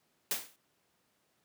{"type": "noise with exponential decay", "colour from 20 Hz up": "white", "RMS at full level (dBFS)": -29, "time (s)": [0.31, 0.56], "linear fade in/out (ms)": 1, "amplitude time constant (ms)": 53, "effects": ["pink hiss -74 dBFS RMS until 1.44 s", "high-pass 150 Hz 12 dB/octave"]}